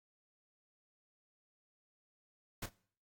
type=noise with echo; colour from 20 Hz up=pink; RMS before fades=-41 dBFS; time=2.62-2.66 s; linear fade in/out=5 ms; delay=32 ms; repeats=1; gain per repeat=-13 dB; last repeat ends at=2.692 s; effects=noise-tail reverb RT60 0.5 s tail -21 dB re dry + AAC 64 kbps